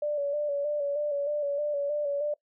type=tone with vibrato; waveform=sine; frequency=580 Hz; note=D5; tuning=22 cents flat; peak=-26 dBFS; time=0.02-2.34 s; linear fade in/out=5 ms; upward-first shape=square; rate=3.2 Hz; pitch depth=36 cents each way; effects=noise-tail reverb RT60 0.1 s tail -22 dB re dry